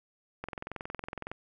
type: click train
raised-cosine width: 0.5 ms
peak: -22 dBFS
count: 20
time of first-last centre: 0.44-1.316 s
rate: 21.7 Hz
effects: none